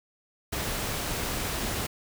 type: noise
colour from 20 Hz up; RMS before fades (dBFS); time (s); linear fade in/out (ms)
pink; -31; 0.52-1.87; 10
effects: none